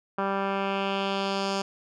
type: tone with low-pass filter sweep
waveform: 10% pulse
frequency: 196 Hz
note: G3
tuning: in tune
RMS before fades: -28 dBFS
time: 0.18-1.62 s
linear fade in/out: 5 ms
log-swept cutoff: 1500 to 5800 Hz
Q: 1.9
effects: none